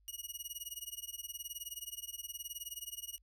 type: tone with tremolo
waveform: 10% pulse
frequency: 2898 Hz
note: F#7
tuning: 37 cents flat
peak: -31 dBFS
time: 0.08-3.18 s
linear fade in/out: 0 ms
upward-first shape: sine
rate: 19 Hz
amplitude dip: 95%
effects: added 50 Hz sine -66 dBFS peak until 3.22 s